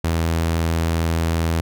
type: tone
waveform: sawtooth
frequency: 82.41 Hz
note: E2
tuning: in tune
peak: -14 dBFS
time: 0.04-1.61 s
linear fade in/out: 5 ms
effects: none